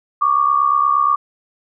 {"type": "tone pair together", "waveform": "sine", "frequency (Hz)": [1122, 1190.5], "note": ["C#6", "D6"], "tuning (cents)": [21, 23], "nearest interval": "minor second", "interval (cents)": 102, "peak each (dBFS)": -15, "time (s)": [0.21, 1.16], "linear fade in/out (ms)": 10, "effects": []}